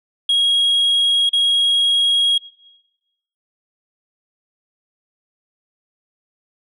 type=tone with dropouts; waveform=sine; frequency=3290 Hz; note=G#7; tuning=17 cents flat; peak=-10 dBFS; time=0.29-2.38 s; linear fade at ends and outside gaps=5 ms; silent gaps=1.293-1.331 s; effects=noise-tail reverb RT60 1.0 s tail -22 dB re dry + tanh soft clip ceiling -12 dBFS